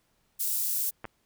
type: high-pass noise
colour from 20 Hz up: white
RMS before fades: -29 dBFS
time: 0.39-0.91 s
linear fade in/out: 20 ms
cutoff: 8400 Hz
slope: 12 dB/octave
type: clicks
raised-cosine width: 0.5 ms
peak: -22 dBFS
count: 2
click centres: 1.044 / 1.053 s
effects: pink hiss -71 dBFS RMS until 1.25 s